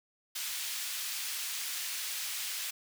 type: high-pass noise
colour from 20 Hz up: pink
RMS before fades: -37 dBFS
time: 0.35-2.71 s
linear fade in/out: 10 ms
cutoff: 2600 Hz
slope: 12 dB/octave
effects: none